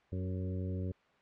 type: harmonic tone with a mistuned harmonic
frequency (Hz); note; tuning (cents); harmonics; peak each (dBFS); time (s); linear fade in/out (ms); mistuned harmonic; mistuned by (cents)
92.5; F#2; 0; 1 / 2 / 3 / 4 / 5 / 6; -35 / -41 / -45 / -47 / -49 / -51; 0.12-0.92; 5; 4; +19
effects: white hiss -66 dBFS RMS until 1.21 s + low-pass 2000 Hz 12 dB/octave